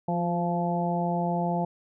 harmonic tone with a mistuned harmonic, 173 Hz, F3, 16 cents flat, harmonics 1 / 2 / 3 / 4 / 5, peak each -27 / -35 / -34 / -30 / -32 dBFS, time 0.08-1.65 s, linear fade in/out 5 ms, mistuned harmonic 2, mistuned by +25 cents, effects none

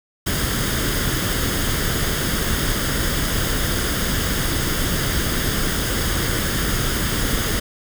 pink noise with comb filter, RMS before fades -21 dBFS, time 0.26-7.6 s, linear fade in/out 10 ms, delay 0.6 ms, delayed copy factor +0.55, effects none

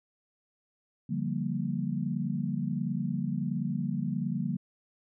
sine chord, G minor seventh, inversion second, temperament equal with one note detuned, 144.98 / 174.61 / 196 / 233.1 Hz, D3 / F3 / G3 / Bb3, -22 / 0 / 0 / 0 cents, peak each -34 dBFS, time 1.09-4.57 s, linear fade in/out 10 ms, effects none

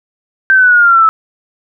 sine exponential sweep, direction down, 1568 to 1300 Hz, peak -4 dBFS, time 0.5-1.09 s, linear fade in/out 0 ms, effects none

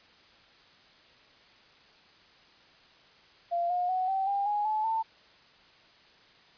sine tone with pitch steps, 690 / 716 / 742.9 / 770.9 / 800 / 830.1 / 861.3 / 893.8 Hz, F5 / F5 / F#5 / G5 / G5 / G#5 / A5 / A5, -21 / +43 / +7 / -29 / +35 / -1 / -37 / +27 cents, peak -26 dBFS, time 3.51-5.03 s, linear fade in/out 20 ms, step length 190 ms, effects white hiss -58 dBFS RMS until 6.57 s + resampled to 11025 Hz

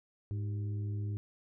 harmonic tone with a mistuned harmonic, 103.7 Hz, G#2, 2 cents flat, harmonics 1 / 2 / 3 / 4, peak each -33 / -50 / -49 / -53 dBFS, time 0.31-1.17 s, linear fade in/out 0 ms, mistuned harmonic 4, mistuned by -110 cents, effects none

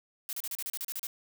blue noise bursts, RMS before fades -36 dBFS, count 11, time 0.29-1.069 s, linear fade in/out 0 ms, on 39 ms, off 35 ms, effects none

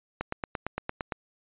click train, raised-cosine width 0.5 ms, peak -15 dBFS, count 9, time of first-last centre 0.21-1.122 s, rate 8.77 Hz, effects resampled to 8000 Hz

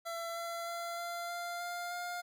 25% pulse tone with pitch steps, 673 / 678.5 / 684 / 689.5 / 695.1 / 700.8 / 706.5 Hz, E5 / E5 / F5 / F5 / F5 / F5 / F5, +36 / +50 / -36 / -22 / -8 / +6 / +20 cents, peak -34 dBFS, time 0.05-2.22 s, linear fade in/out 20 ms, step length 310 ms, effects none

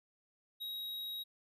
square tone, 3811 Hz, A#7, 38 cents sharp, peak -40 dBFS, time 0.6-1.24 s, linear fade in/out 20 ms, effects resampled to 32000 Hz

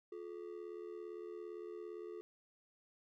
triangle ring-modulated tone, 392 Hz, G4, in tune, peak -40 dBFS, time 0.12-2.21 s, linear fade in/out 0 ms, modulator 38.8 Hz, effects none

